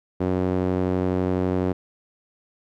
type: tone with band-pass filter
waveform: sawtooth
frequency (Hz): 92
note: F#2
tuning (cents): -9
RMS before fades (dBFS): -23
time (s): 0.2-1.73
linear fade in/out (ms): 10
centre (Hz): 360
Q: 1.1
effects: none